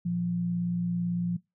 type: tone pair together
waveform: sine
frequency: 116.64 / 174.61 Hz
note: A#2 / F3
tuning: +1 / 0 cents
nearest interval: perfect fifth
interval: 699 cents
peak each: -38 / -26 dBFS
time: 0.05-1.37 s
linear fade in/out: 10 ms
effects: noise-tail reverb RT60 0.2 s tail -21 dB re dry